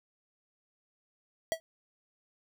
square tone with exponential decay, 650 Hz, E5, 24 cents flat, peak -24 dBFS, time 1.52-1.6 s, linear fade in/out 0 ms, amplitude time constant 17 ms, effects none

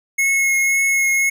square tone with vibrato, 2174 Hz, C#7, 34 cents flat, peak -15 dBFS, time 0.18-1.3 s, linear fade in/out 10 ms, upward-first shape triangle, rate 1.9 Hz, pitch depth 13 cents each way, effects none

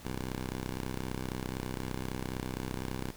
10% pulse ring-modulated tone, 63.9 Hz, C2, 40 cents flat, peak -24 dBFS, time 0.05-3.11 s, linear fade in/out 0 ms, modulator 49.5 Hz, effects pink hiss -52 dBFS RMS until 3.16 s

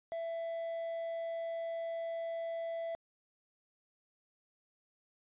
triangle tone with quantisation, 665 Hz, E5, 15 cents sharp, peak -34 dBFS, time 0.12-2.95 s, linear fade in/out 0 ms, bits 9, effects resampled to 8000 Hz

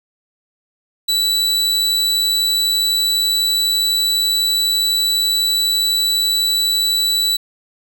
40% pulse tone, 3951 Hz, B7, in tune, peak -13 dBFS, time 1.08-7.37 s, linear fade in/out 10 ms, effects none

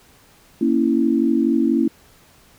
sine chord, A# diminished, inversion none, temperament equal, 233.1 / 277.2 / 329.6 Hz, A#3 / C#4 / E4, 0 / 0 / 0 cents, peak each -19 dBFS, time 0.61-1.88 s, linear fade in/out 5 ms, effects pink hiss -52 dBFS RMS until 2.58 s

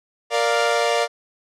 sawtooth chord, Bb major, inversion none, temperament equal, 466.2 / 587.3 / 698.5 Hz, Bb4 / D5 / F5, 0 / 0 / 0 cents, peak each -18 dBFS, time 0.3-1.08 s, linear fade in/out 50 ms, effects low-pass 7000 Hz 12 dB/octave

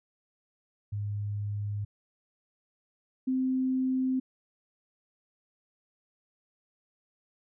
sine tone pair in turn, 103 / 259.5 Hz, G#2 / C4, -14 / -14 cents, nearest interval octave + major third, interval 1600 cents, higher second, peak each -30 / -25 dBFS, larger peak second, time 0.92-1.85 / 3.27-4.2 s, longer neither, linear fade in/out 10 ms, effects none

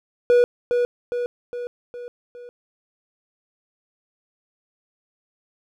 triangle tone with echo, 485.6 Hz, B4, 29 cents flat, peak -10 dBFS, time 0.3-0.44 s, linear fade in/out 0 ms, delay 410 ms, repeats 5, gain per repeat -5 dB, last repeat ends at 2.49 s, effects none

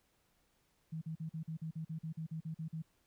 sine tone bursts, 160 Hz, D#3, 49 cents sharp, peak -38 dBFS, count 14, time 0.92-2.823 s, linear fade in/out 10 ms, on 96 ms, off 43 ms, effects pink hiss -75 dBFS RMS until 3.06 s

